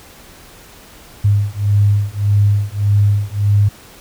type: beating tone pair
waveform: sine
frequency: 101.4 / 103.1 Hz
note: G#2 / G#2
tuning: -41 / -12 cents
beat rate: 1.7 Hz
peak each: -14 dBFS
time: 1.24-3.69 s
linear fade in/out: 10 ms
effects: pink hiss -41 dBFS RMS until 4 s